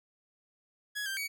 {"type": "tone with pitch steps", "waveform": "sawtooth", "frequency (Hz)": [1675, 1577, 2256], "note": ["G#6", "G6", "C#7"], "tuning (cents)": [14, 10, 30], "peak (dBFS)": -30, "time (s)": [0.95, 1.28], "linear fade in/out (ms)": 20, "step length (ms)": 110, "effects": []}